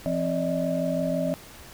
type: tone cluster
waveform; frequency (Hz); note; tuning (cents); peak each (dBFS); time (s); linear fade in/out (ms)
sine; 171.4 / 263.4 / 587 / 633; F3 / C4 / D5 / D#5; -32 / +12 / -1 / +30; -29; 0.06-1.34; 0
effects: pink hiss -46 dBFS RMS until 1.73 s